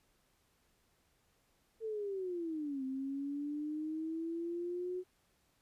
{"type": "linear two-way sweep", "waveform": "sine", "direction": "down then up", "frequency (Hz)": [451.7, 261.1, 367.9], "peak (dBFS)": -36, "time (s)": [1.8, 5.04], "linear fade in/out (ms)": 50, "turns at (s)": 2.84, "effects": ["pink hiss -74 dBFS RMS until 5.61 s", "resampled to 32000 Hz"]}